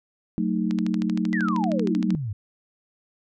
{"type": "chord", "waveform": "sine", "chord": "D# diminished", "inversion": "first", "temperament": "just", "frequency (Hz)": [186.68, 224, 311.1], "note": ["F#3", "A3", "D#4"], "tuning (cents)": [16, 31, 0], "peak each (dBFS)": [-25, -25, -28], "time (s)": [0.38, 2.15], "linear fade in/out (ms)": 0}
{"type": "click train", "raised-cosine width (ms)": 0.2, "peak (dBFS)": -18, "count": 19, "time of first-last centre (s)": [0.71, 2.105], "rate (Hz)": 12.9}
{"type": "exponential sweep", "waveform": "sine", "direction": "down", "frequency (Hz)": [2021, 95], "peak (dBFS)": -26, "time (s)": [1.33, 2.33], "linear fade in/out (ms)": 5}
{"effects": []}